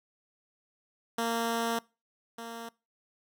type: tone pair in turn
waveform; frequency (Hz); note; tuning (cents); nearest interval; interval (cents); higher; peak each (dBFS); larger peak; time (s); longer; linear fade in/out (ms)
10% pulse; 230.6 / 230.6; A#3 / A#3; -19 / -19; unison; 0; neither; -20 / -31; first; 1.18-1.79 / 2.38-2.69; first; 5
effects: noise-tail reverb RT60 0.3 s tail -24 dB re dry